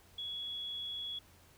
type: tone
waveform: sine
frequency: 3363 Hz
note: G#7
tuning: 21 cents sharp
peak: -38 dBFS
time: 0.18-1.19 s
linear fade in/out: 5 ms
effects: added 87 Hz sine -66 dBFS peak until 1.57 s + pink hiss -63 dBFS RMS until 1.57 s